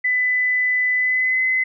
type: tone with pitch glide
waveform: sine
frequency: 2000 to 2036 Hz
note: B6 to C7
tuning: +21 to -48 cents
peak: -16 dBFS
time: 0.04-1.64 s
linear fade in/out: 10 ms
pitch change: +31 cents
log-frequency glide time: 0.96-1.42 s
effects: none